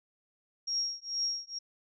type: tone with tremolo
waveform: sine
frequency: 5588 Hz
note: F8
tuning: in tune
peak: -27 dBFS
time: 0.67-1.59 s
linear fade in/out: 10 ms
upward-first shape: triangle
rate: 2.2 Hz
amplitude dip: 100%
effects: none